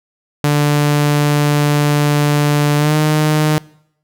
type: tone with pitch glide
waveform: sawtooth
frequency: 146.9 to 152.96 Hz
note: D3 to D#3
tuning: +1 to -29 cents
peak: -7 dBFS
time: 0.44-3.58 s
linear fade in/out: 0 ms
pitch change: +70 cents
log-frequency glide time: 2.77-2.95 s
effects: noise-tail reverb RT60 0.7 s tail -23 dB re dry